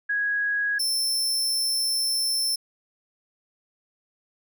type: tone pair in turn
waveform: sine / sawtooth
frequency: 1658 / 5337 Hz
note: G#6 / E8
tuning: -3 / +21 cents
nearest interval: octave + minor sixth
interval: 2024 cents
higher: second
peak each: -22 / -20 dBFS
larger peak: second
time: 0.09-0.79 / 0.79-2.56 s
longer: second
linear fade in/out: 10 ms
effects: none